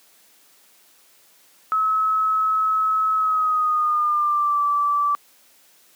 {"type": "tone with pitch glide", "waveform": "sine", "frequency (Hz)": [1289, 1161.7], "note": ["E6", "D6"], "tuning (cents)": [-39, -19], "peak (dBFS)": -17, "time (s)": [1.72, 5.15], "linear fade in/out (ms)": 0, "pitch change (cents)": -180, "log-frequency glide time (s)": [3.15, 4.62], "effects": ["white hiss -55 dBFS RMS until 5.95 s", "high-pass 200 Hz 12 dB/octave"]}